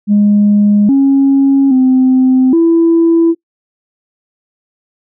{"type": "tone with pitch steps", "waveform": "sine", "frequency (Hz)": [206.2, 273.9, 258.5, 332.7], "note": ["G#3", "C#4", "C4", "E4"], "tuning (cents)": [-12, -21, -21, 16], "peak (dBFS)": -4, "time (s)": [0.07, 3.35], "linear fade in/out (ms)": 50, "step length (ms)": 820, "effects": ["noise-tail reverb RT60 0.1 s tail -24 dB re dry", "tanh soft clip ceiling -2 dBFS"]}